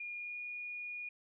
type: tone with pitch glide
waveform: sine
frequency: 2425 to 2443 Hz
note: D#7 to D#7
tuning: -45 to -32 cents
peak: -40 dBFS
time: 0-1.09 s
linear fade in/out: 5 ms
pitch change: +13 cents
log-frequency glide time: 0.16-0.39 s
effects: none